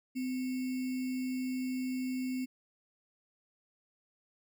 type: tone with sample-and-hold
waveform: sine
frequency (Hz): 256.5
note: C4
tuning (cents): -34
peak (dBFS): -32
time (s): 0.15-2.46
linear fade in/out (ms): 20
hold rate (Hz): 2450
effects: none